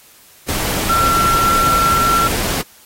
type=tone in noise; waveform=sine; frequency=1355 Hz; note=E6; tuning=47 cents sharp; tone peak=-12 dBFS; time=0.89-2.28 s; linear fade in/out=10 ms; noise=pink; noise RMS=-20 dBFS; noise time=0.48-2.62 s; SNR=+5 dB; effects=white hiss -46 dBFS RMS until 2.85 s + AAC 48 kbps